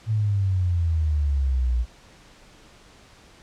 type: exponential sweep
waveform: sine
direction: down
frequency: 111.5 to 57.9 Hz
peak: -19 dBFS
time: 0.06-1.86 s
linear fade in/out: 50 ms
effects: pink hiss -51 dBFS RMS until 3.42 s + low-pass 7000 Hz 12 dB/octave